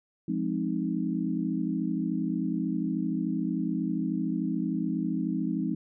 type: chord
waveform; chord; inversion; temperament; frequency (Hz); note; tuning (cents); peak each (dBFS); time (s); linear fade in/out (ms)
sine; F minor seventh; none; equal; 174.61 / 207.7 / 261.6 / 311.1; F3 / Ab3 / C4 / Eb4; 0 / 0 / 0 / 0; -32; 0.28-5.75; 5
effects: none